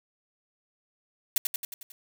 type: noise with echo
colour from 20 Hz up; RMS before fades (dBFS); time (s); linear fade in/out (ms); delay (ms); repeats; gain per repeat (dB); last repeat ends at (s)
blue; -23; 1.36-1.38; 2; 90; 6; -4; 1.92
effects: none